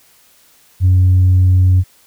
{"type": "tone", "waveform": "sine", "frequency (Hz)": 92, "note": "F#2", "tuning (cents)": -9, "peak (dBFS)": -5, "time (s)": [0.8, 1.84], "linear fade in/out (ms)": 50, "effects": ["tanh soft clip ceiling -5 dBFS", "white hiss -50 dBFS RMS until 2.06 s"]}